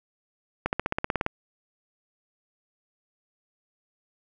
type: accelerating click train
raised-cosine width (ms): 0.5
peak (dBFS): -10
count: 11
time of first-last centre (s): 0.66-1.264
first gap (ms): 69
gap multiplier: 0.97
effects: none